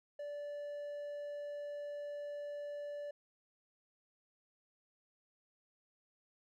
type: tone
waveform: triangle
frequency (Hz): 582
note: D5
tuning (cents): -16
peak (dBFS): -39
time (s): 0.19-3.11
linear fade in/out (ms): 5
effects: none